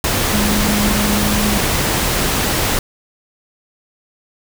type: tone in noise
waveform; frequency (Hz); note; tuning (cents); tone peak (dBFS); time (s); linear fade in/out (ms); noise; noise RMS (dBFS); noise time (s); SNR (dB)
sine; 207.7; G#3; 0; -17; 0.33-1.58; 2; pink; -17; 0.04-2.79; -3
effects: none